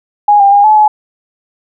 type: tone with pitch steps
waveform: sine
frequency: 827 / 797 / 812 / 858 / 850 Hz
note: G#5 / G5 / G#5 / A5 / G#5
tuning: -8 / +28 / -39 / -44 / +40 cents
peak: -3 dBFS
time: 0.28-0.88 s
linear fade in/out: 5 ms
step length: 120 ms
effects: none